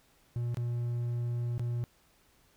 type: tone with dropouts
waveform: triangle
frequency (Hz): 119.7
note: A#2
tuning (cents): +46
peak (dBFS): -28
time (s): 0.36-1.84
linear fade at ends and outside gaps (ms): 0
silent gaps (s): 0.545-0.571 / 1.58-1.595
effects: pink hiss -66 dBFS RMS until 2.56 s